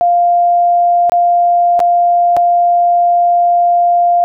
sine tone with dropouts, 698.5 Hz, F5, in tune, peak -7 dBFS, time 0.01-4.24 s, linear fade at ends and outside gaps 0 ms, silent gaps 1.096-1.12 / 1.793-1.802 / 2.366-2.37 s, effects none

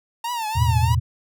45% pulse tone with vibrato, 913 Hz, A#5, 36 cents flat, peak -24 dBFS, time 0.24-0.95 s, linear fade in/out 5 ms, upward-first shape triangle, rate 3.2 Hz, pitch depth 140 cents each way
sine chord, E suspended fourth, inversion none, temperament just, 82.41 / 109.88 / 123.61 Hz, E2 / A2 / B2, 0 / -2 / +2 cents, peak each -20 / -20 / -21 dBFS, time 0.55-1 s, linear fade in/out 20 ms
effects none

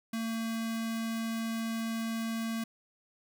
square tone with notch filter, 226.2 Hz, A3, 48 cents sharp, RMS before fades -34 dBFS, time 0.13-2.64 s, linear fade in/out 5 ms, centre 500 Hz, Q 0.82, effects none

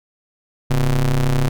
square ring-modulated tone, 60.8 Hz, B1, 26 cents flat, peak -12 dBFS, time 0.7-1.49 s, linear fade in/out 10 ms, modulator 77.1 Hz, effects none

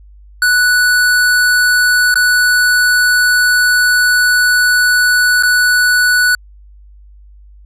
square tone with dropouts, 1480 Hz, F#6, in tune, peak -9 dBFS, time 0.42-6.35 s, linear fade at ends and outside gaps 2 ms, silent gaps 2.142-2.156 / 5.426-5.433 s, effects added 50 Hz sine -37 dBFS peak until 7.65 s + resampled to 32000 Hz

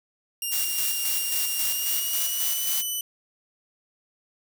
5% pulse tone with pitch glide, 2806 to 2990 Hz, F7 to F#7, +8 to +17 cents, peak -19 dBFS, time 0.42-3.01 s, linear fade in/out 2 ms, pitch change +109 cents, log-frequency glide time 1.64-2.62 s
blue noise with tremolo, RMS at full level -27 dBFS, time 0.51-2.83 s, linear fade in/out 20 ms, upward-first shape square, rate 3.7 Hz, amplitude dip 45%
effects none

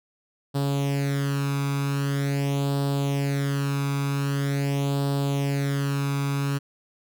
sawtooth tone with flanger, 140 Hz, C#3, 18 cents sharp, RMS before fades -25 dBFS, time 0.54-6.59 s, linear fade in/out 20 ms, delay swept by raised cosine 0.23 to 0.82 ms, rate 0.44 Hz, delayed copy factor +0.7, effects none

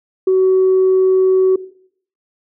sine tone, 376 Hz, F#4, 28 cents sharp, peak -8 dBFS, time 0.27-1.56 s, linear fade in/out 5 ms, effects noise-tail reverb RT60 0.6 s tail -17 dB re dry + tanh soft clip ceiling -6 dBFS

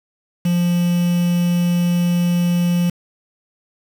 triangle tone with quantisation, 174.61 Hz, F3, in tune, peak -12 dBFS, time 0.45-2.9 s, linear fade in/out 5 ms, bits 5, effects none

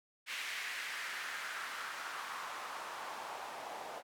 white noise with band-pass filter sweep, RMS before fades -43 dBFS, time 0.26-4.03 s, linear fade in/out 50 ms, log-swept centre 2200 to 690 Hz, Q 2.1, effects none

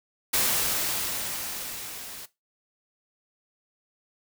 white noise with level ramp, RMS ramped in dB -23 to -41 dBFS, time 0.33-2.26 s, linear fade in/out 10 ms, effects noise-tail reverb RT60 0.2 s tail -17 dB re dry

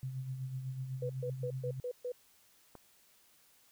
sine tone with tremolo, 130.81 Hz, C3, in tune, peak -35 dBFS, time 0.03-1.8 s, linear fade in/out 0 ms, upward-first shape sine, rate 8 Hz, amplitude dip 50%
sine tone bursts, 493.9 Hz, B4, in tune, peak -35 dBFS, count 6, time 1.02-2.12 s, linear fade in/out 5 ms, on 75 ms, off 130 ms
click, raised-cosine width 1 ms, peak -35 dBFS, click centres 2.753 s
effects white hiss -66 dBFS RMS until 3.71 s

